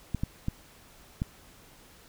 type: clicks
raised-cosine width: 5 ms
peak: -16 dBFS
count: 4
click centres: 0.147 / 0.235 / 0.484 / 1.219 s
effects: pink hiss -55 dBFS RMS until 2.08 s